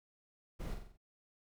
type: noise with echo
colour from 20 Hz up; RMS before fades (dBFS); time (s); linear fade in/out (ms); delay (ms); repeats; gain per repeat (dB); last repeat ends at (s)
brown; -41; 0.59-0.75; 20; 45; 5; -5; 0.975
effects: none